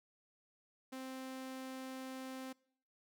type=tone; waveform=sawtooth; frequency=261.6 Hz; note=C4; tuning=in tune; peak=-40 dBFS; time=0.92-2.53 s; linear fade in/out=10 ms; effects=noise-tail reverb RT60 0.6 s tail -24 dB re dry